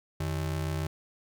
square ring-modulated tone, 119.6 Hz, A#2, 45 cents sharp, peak -27 dBFS, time 0.2-0.87 s, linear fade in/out 5 ms, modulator 33.5 Hz, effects none

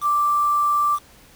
sine tone with quantisation, 1174.7 Hz, D6, in tune, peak -16 dBFS, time 0.01-0.99 s, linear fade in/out 50 ms, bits 6, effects pink hiss -50 dBFS RMS until 1.35 s

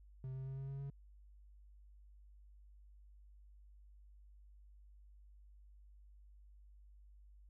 triangle tone with pitch steps, 130.81 / 132.33 / 133.87 / 135.42 / 137 / 138.59 Hz, C3 / C3 / C3 / C#3 / C#3 / C#3, 0 / +20 / +40 / -40 / -20 / 0 cents, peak -40 dBFS, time 0.24-0.9 s, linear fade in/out 2 ms, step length 110 ms, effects added 50 Hz sine -58 dBFS peak until 7.49 s

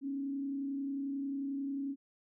sine tone with frequency modulation, 276.1 Hz, C#4, 7 cents flat, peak -34 dBFS, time 0.01-1.96 s, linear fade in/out 50 ms, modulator 31.2 Hz, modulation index 0.37, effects none

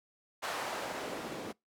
white noise with band-pass filter sweep, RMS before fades -39 dBFS, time 0.42-1.53 s, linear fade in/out 20 ms, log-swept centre 920 to 280 Hz, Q 1, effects noise-tail reverb RT60 0.2 s tail -26 dB re dry

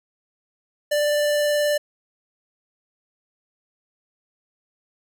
square tone with vibrato, 590 Hz, D5, 8 cents sharp, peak -19 dBFS, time 0.91-1.78 s, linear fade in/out 10 ms, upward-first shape sine, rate 19 Hz, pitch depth 8 cents each way, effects none

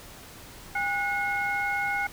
sine tone cluster, 806 / 1464 / 2162 Hz, G5 / F#6 / C#7, +48 / -19 / -44 cents, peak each -29 dBFS, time 0.75-2.07 s, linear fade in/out 5 ms, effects tanh soft clip ceiling -17 dBFS + pink hiss -46 dBFS RMS until 2.12 s

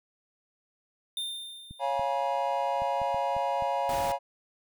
square tone with exponential decay, 3614 Hz, A7, 46 cents sharp, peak -30 dBFS, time 1.17-2.37 s, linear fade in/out 2 ms, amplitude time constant 260 ms
clicks, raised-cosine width 5 ms, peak -31 dBFS, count 7, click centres 1.71 / 1.995 / 2.82 / 3.017 / 3.145 / 3.366 / 3.623 s
triangle chord, C# dominant seventh, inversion none, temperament equal with one note detuned, 554.4 / 698.5 / 830.6 / 962.4 Hz, C#5 / E#5 / G#5 / B5, 0 / 0 / 0 / -45 cents, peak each -30 dBFS, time 1.79-4.19 s, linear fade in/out 50 ms
pink noise, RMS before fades -38 dBFS, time 3.89-4.12 s, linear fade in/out 2 ms
effects none

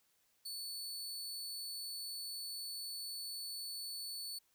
sawtooth tone, 4456 Hz, C#8, 8 cents sharp, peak -39 dBFS, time 0.45-4.39 s, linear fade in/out 10 ms, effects white hiss -75 dBFS RMS until 4.54 s

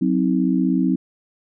sine chord, C diminished, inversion second, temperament equal with one note detuned, 185 / 261.6 / 317.7 Hz, Gb3 / C4 / Eb4, 0 / 0 / +36 cents, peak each -20 / -19 / -22 dBFS, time 0.01-0.96 s, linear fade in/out 10 ms, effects none

